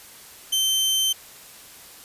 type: tone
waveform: sawtooth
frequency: 3100 Hz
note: G7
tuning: 20 cents flat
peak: -16 dBFS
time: 0.52-1.13 s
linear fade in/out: 10 ms
effects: white hiss -45 dBFS RMS until 2.04 s + resampled to 32000 Hz